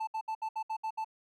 triangle tone bursts, 880 Hz, A5, in tune, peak -30 dBFS, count 8, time 0-1.046 s, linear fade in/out 10 ms, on 73 ms, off 66 ms, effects none

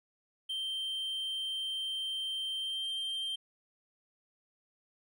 triangle tone with pitch glide, 3136 to 3154 Hz, G7 to G7, 0 to +10 cents, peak -32 dBFS, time 0.49-3.36 s, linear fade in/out 10 ms, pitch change +10 cents, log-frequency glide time 2.58-2.86 s, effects none

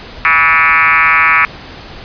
sine tone with frequency modulation, 1760 Hz, A6, in tune, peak -6 dBFS, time 0.25-1.45 s, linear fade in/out 0 ms, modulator 156 Hz, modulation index 4.4, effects pink hiss -31 dBFS RMS until 2.04 s + resampled to 11025 Hz

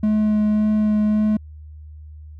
triangle tone with vibrato, 212.7 Hz, G#3, 42 cents sharp, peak -13 dBFS, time 0.03-1.37 s, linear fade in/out 5 ms, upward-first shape sine, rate 1.8 Hz, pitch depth 9 cents each way, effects added 76 Hz sine -36 dBFS peak until 2.39 s

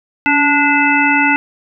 harmonic tone with a mistuned harmonic, 291.6 Hz, D4, 12 cents flat, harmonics 1 / 3 / 5 / 7 / 9, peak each -16 / -16 / -16 / -16 / -16 dBFS, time 0.26-1.36 s, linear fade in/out 0 ms, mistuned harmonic 1, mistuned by -49 cents, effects none

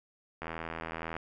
click train, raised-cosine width 0.5 ms, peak -22 dBFS, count 62, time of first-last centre 0.42-1.166 s, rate 81.8 Hz, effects none

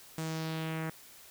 sawtooth tone with low-pass filter sweep, 160.2 Hz, E3, 49 cents flat, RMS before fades -36 dBFS, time 0.18-0.9 s, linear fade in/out 2 ms, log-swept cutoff 8700 to 1800 Hz, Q 1.9, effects white hiss -54 dBFS RMS until 1.3 s

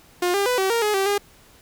sawtooth tone with pitch steps, 355.7 / 400.1 / 497.3 / 382.6 / 465.1 / 420.7 / 388.2 / 406.3 Hz, F4 / G4 / B4 / G4 / A#4 / G#4 / G4 / G#4, +32 / +35 / +12 / -42 / -4 / +22 / -17 / -38 cents, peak -15 dBFS, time 0.22-1.18 s, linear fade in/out 5 ms, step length 120 ms, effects pink hiss -52 dBFS RMS until 1.61 s

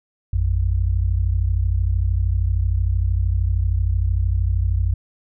sine tone pair together, 56.26 / 89.3 Hz, A1 / F2, +39 / +39 cents, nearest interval minor sixth, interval 800 cents, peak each -19 dBFS, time 0.33-4.94 s, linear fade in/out 5 ms, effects none

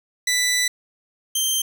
15% pulse tone pair in turn, 1980 / 3143 Hz, B6 / G7, +4 / +4 cents, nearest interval minor sixth, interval 800 cents, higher second, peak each -12 dBFS, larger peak neither, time 0.27-0.68 / 1.35-1.62 s, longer first, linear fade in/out 5 ms, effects 8-bit

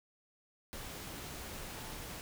sine tone in noise, 880 Hz, A5, in tune, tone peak -55 dBFS, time 1.77-1.97 s, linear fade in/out 0 ms, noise pink, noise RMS -45 dBFS, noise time 0.73-2.21 s, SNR -13 dB, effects none

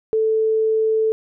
sine tone, 440 Hz, A4, in tune, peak -15 dBFS, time 0.13-1.12 s, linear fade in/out 0 ms, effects none

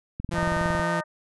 click train, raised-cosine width 5 ms, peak -19 dBFS, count 14, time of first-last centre 0.2-0.796 s, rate 21.8 Hz
sawtooth tone with vibrato, 170 Hz, F3, 46 cents flat, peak -23 dBFS, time 0.31-1.01 s, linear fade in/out 10 ms, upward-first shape sine, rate 7.1 Hz, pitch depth 11 cents each way
harmonic tone, 306.7 Hz, D#4, 25 cents flat, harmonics 2 / 3 / 4 / 5 / 6, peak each -29 / -31 / -32 / -33 / -34 dBFS, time 0.33-1.04 s, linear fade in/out 50 ms
effects resampled to 24000 Hz

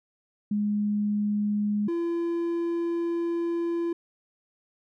sine / triangle tone pair in turn, 207.7 / 339.5 Hz, G#3 / F4, 0 / -49 cents, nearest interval major sixth, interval 851 cents, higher second, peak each -23 dBFS, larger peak neither, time 0.51-1.88 / 1.88-3.93 s, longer second, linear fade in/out 5 ms, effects none

